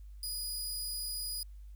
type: tone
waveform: 20% pulse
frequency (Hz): 4933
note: D#8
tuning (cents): -16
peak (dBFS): -30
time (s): 0.23-1.43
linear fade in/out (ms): 2
effects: added 50 Hz sine -46 dBFS peak until 1.75 s + white hiss -75 dBFS RMS until 1.75 s